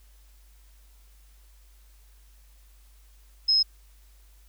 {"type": "tone", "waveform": "sine", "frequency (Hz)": 5140, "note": "E8", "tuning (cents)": -45, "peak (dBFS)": -18, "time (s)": [3.48, 3.63], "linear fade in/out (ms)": 10, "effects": ["added 50 Hz sine -52 dBFS peak until 4.48 s", "white hiss -63 dBFS RMS until 4.48 s"]}